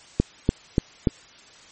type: click train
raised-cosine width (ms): 3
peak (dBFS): -4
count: 4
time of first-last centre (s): 0.2-1.072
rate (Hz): 3.44
effects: white hiss -49 dBFS RMS until 1.71 s + MP3 32 kbps